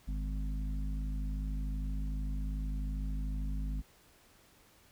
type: harmonic tone with a mistuned harmonic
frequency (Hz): 51.3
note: G#1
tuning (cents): -21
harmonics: 1 / 3 / 4 / 5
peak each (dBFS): -33 / -44 / -48 / -47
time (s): 0.07-3.82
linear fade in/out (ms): 20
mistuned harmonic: 3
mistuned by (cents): -21
effects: pink hiss -63 dBFS RMS until 4.91 s